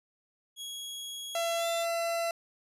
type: tone with pitch glide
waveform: sawtooth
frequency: 3322 to 3540 Hz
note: G#7 to A7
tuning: 0 to +10 cents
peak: -35 dBFS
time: 0.56-1.86 s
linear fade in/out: 50 ms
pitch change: +110 cents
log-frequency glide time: 1.57-1.67 s
type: tone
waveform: 40% pulse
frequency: 674 Hz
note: E5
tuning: 38 cents sharp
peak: -28 dBFS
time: 1.35-2.31 s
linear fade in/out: 2 ms
effects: resampled to 32000 Hz